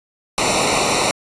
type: noise with comb filter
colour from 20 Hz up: pink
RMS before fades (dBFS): -17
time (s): 0.38-1.11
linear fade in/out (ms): 0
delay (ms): 0.61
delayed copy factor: -0.95
effects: resampled to 22050 Hz